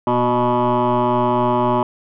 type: tone with frequency modulation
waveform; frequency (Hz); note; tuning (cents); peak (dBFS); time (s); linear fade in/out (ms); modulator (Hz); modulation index
sine; 613; D#5; -26; -12; 0.07-1.83; 2; 123; 3.8
effects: tanh soft clip ceiling -12 dBFS